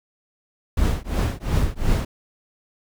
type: noise with tremolo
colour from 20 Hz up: brown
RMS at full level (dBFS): -17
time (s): 0.77-2.05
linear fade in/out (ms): 5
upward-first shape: triangle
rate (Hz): 2.8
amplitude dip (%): 100
effects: none

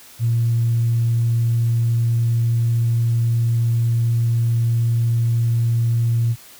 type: tone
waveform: sine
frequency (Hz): 116.54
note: A#2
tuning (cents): 0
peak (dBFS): -14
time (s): 0.19-6.36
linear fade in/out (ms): 50
effects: tanh soft clip ceiling -10 dBFS + white hiss -44 dBFS RMS until 6.59 s

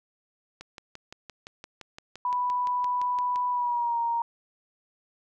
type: click train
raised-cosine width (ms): 0.2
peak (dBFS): -24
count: 17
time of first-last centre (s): 0.61-3.359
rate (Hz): 5.82
type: tone with pitch glide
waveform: sine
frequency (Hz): 987.8 to 934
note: B5 to A#5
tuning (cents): 0 to +3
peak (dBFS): -24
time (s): 2.25-4.22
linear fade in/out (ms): 2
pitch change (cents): -97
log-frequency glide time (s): 3.5-3.98
effects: none

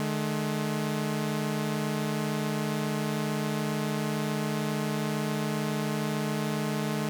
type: tone pair together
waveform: sawtooth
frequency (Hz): 151.2 / 213.3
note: D#3 / G#3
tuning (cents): -49 / +46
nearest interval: tritone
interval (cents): 595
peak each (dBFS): -27 / -26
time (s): 0-7.09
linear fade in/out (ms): 0
effects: none

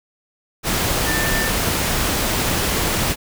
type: tone in noise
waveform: sine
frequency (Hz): 1784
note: A6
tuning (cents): +23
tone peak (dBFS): -23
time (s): 1.05-1.52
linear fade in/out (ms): 50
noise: pink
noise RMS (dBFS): -20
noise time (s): 0.63-3.16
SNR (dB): -6
effects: none

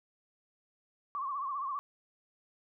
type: tone with vibrato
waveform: sine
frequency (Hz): 1108.7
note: C#6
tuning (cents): 0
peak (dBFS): -33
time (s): 1.15-1.79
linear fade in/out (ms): 0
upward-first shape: triangle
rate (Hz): 15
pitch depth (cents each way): 120
effects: none

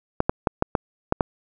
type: clicks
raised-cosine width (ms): 1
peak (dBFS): -4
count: 7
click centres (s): 0.204 / 0.295 / 0.472 / 0.624 / 0.752 / 1.124 / 1.208
effects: none

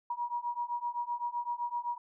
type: beating tone pair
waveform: sine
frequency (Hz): 954 / 961.8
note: A#5 / B5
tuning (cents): +40 / -46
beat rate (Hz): 7.8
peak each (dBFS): -36 / -35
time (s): 0.1-1.98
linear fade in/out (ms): 5
effects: none

